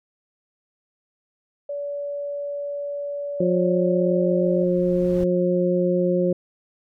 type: tone with pitch glide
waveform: sine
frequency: 573 to 584 Hz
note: D5 to D5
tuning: -43 to -10 cents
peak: -26 dBFS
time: 1.69-4.64 s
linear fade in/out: 5 ms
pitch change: +33 cents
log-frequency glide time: 3.95-4.23 s
type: harmonic tone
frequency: 179.1 Hz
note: F3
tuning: 44 cents sharp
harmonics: 1 / 2 / 3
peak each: -22 / -22 / -22 dBFS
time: 3.4-6.33 s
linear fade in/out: 5 ms
type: noise with exponential growth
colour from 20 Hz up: brown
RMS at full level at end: -32 dBFS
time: 3.95-5.24 s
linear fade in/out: 2 ms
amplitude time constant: 280 ms
effects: none